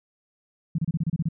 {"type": "tone bursts", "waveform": "sine", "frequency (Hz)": 162.7, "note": "E3", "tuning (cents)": -22, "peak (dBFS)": -21, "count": 9, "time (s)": [0.75, 1.288], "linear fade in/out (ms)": 5, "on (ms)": 34, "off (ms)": 29, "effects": []}